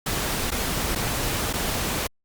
pink noise with dropouts, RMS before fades -26 dBFS, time 0.06-2.07 s, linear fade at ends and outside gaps 5 ms, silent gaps 0.506-0.517 / 0.951-0.957 / 1.529-1.536 s, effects Opus 48 kbps

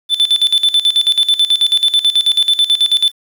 triangle tone with tremolo, 3520 Hz, A7, in tune, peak -6 dBFS, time 0.09-3.12 s, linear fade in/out 50 ms, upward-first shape square, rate 9.2 Hz, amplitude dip 80%, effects 7-bit

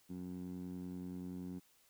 15% pulse tone with band-pass filter, 90.5 Hz, F#2, 38 cents flat, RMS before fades -45 dBFS, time 0.09-1.6 s, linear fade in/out 20 ms, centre 220 Hz, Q 2.5, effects white hiss -70 dBFS RMS until 1.89 s

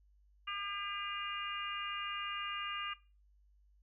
harmonic tone, 402.6 Hz, G4, 46 cents sharp, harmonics 3 / 4 / 5 / 6 / 7, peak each -41 / -48 / -49 / -45 / -41 dBFS, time 0.47-2.94 s, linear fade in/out 10 ms, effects noise-tail reverb RT60 0.3 s tail -18 dB re dry + added 50 Hz sine -64 dBFS peak until 3.82 s

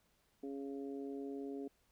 harmonic tone, 138.5 Hz, C#3, 1 cent flat, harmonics 2 / 3 / 4 / 5, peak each -43 / -45 / -58 / -57 dBFS, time 0.43-1.68 s, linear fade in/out 5 ms, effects pink hiss -75 dBFS RMS until 1.91 s

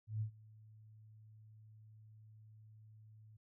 sine tone with ADSR envelope, 108.4 Hz, A2, 25 cents flat, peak -34 dBFS, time 0.07-3.37 s, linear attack 140 ms, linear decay 96 ms, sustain -23 dB, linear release 8 ms, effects none

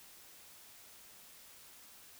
silence, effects white hiss -57 dBFS RMS until 2.19 s

